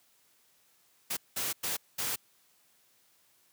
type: noise bursts at uneven times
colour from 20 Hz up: white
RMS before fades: -33 dBFS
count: 4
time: 1.1-1.17 / 1.36-1.53 / 1.63-1.77 / 1.98-2.16 s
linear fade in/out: 10 ms
effects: white hiss -67 dBFS RMS until 3.52 s + high-pass 80 Hz 12 dB/octave